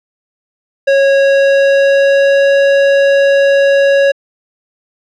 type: tone with pitch glide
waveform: square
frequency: 550 to 555.4 Hz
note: C#5 to C#5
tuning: -14 to +3 cents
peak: -7 dBFS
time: 0.87-4.12 s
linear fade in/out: 10 ms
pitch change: +17 cents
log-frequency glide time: 1.15-2.53 s
effects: low-pass 3000 Hz 12 dB/octave